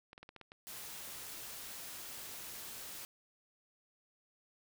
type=clicks; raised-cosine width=0.3 ms; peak=-35 dBFS; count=7; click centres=0.131 / 0.179 / 0.23 / 0.291 / 0.363 / 0.413 / 0.519 s
type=noise; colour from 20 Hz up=white; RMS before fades=-47 dBFS; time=0.67-3.05 s; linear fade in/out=0 ms
effects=none